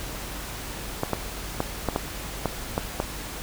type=clicks; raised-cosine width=1 ms; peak=-9 dBFS; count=8; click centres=1.034 / 1.133 / 1.604 / 1.887 / 1.961 / 2.457 / 2.779 / 3.001 s; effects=added 49 Hz sine -39 dBFS peak until 3.42 s + pink hiss -36 dBFS RMS until 3.42 s